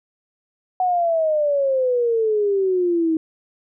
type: exponential sweep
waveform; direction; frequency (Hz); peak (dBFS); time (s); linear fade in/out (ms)
sine; down; 745 to 315.7; -16; 0.8-3.17; 2
effects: none